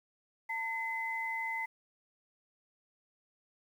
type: tone pair together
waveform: sine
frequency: 903 / 2040 Hz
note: A5 / C7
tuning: +45 / -44 cents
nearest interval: octave + major second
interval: 1411 cents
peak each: -38 / -35 dBFS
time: 0.49-1.66 s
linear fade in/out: 10 ms
effects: 10-bit